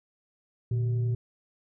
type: tone with frequency modulation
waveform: sine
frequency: 116.54 Hz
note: A#2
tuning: in tune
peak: -24 dBFS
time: 0.71-1.15 s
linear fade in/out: 5 ms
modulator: 264 Hz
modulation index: 0.29
effects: none